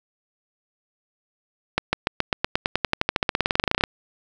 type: accelerating click train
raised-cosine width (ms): 0.3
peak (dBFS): -3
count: 29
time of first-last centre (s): 1.78-3.838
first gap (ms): 150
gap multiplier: 0.94
effects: none